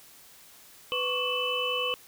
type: tone cluster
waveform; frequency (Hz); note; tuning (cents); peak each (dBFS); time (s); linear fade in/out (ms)
sine; 498 / 1098 / 1148 / 2628 / 2998; B4 / C#6 / D6 / E7 / F#7; +14 / -17 / -40 / -6 / +22; -32 / -36 / -38 / -33 / -30; 0.92-1.94; 0
effects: white hiss -53 dBFS RMS until 2.07 s